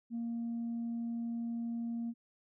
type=tone; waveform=sine; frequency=233.1 Hz; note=A#3; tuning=in tune; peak=-33 dBFS; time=0.1-2.14 s; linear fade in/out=50 ms; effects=tanh soft clip ceiling -32 dBFS